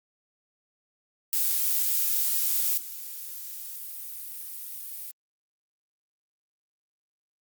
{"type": "noise with level steps", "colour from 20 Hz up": "violet", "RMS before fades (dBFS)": [-25, -38], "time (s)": [1.33, 5.11], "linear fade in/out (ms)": 0, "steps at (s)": 2.77, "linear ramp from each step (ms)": 10, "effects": ["Opus 48 kbps"]}